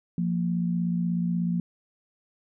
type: tone pair together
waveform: sine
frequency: 174.61 / 231.1 Hz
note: F3 / A#3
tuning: 0 / -15 cents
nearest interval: perfect fourth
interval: 485 cents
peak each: -24 / -31 dBFS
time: 0.18-1.6 s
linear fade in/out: 2 ms
effects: none